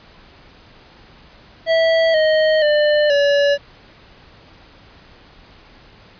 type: tone with pitch steps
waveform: square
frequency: 654 / 624.8 / 597 / 570.3 Hz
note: E5 / D#5 / D5 / C#5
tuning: -14 / +7 / +28 / +49 cents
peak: -13 dBFS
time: 1.66-3.58 s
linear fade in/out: 50 ms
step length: 480 ms
effects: pink hiss -46 dBFS RMS until 6.19 s + resampled to 11025 Hz